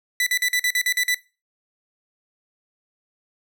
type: tone bursts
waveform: sawtooth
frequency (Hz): 1982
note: B6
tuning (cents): +6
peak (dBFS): -15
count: 9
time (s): 0.2-1.145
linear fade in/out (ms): 2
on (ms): 65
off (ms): 45
effects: noise-tail reverb RT60 0.3 s tail -19 dB re dry